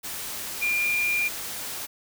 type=tone in noise; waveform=sine; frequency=2400 Hz; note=D7; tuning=37 cents sharp; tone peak=-22 dBFS; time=0.61-1.29 s; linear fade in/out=20 ms; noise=white; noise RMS=-34 dBFS; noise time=0.03-1.87 s; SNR=+9 dB; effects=none